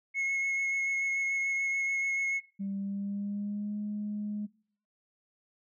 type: tone with vibrato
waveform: sine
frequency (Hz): 2177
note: C#7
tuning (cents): -32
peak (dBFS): -25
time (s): 0.14-2.41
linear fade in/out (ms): 50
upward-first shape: sine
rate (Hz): 6.9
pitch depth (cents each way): 12
type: tone with pitch glide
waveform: sine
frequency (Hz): 197 to 208.5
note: G3 to G#3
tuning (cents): +9 to +7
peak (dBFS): -31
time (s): 2.59-4.47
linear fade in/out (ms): 20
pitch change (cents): +98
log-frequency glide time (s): 2.77-3.77
effects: noise-tail reverb RT60 0.6 s tail -24 dB re dry + tanh soft clip ceiling -27 dBFS